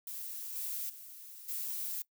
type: noise with level steps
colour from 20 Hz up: violet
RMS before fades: -42 / -38 / -50 / -38 dBFS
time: 0.07-2.02 s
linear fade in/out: 2 ms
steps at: 0.55 / 0.89 / 1.48 s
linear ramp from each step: 10 ms
effects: noise-tail reverb RT60 0.1 s tail -21 dB re dry